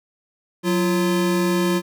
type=tone pair together; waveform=square; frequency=182.6 / 344.7 Hz; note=F#3 / F4; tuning=-23 / -23 cents; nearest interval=major seventh; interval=1100 cents; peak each=-21 dBFS; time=0.63-1.82 s; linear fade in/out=50 ms; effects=none